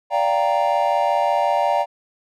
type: chord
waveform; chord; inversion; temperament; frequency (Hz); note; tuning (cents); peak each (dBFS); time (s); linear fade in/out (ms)
triangle; G minor seventh; second; equal with one note detuned; 583.6 / 698.5 / 784 / 932.3; D5 / F5 / G5 / Bb5; -11 / 0 / 0 / 0; -20; 0.1-1.86; 50
effects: none